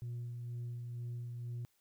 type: tone with tremolo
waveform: sine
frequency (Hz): 120.1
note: B2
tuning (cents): -48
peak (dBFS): -36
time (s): 0.02-1.65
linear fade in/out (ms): 0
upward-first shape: sine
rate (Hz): 2.1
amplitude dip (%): 35
effects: tanh soft clip ceiling -37 dBFS + white hiss -75 dBFS RMS until 1.8 s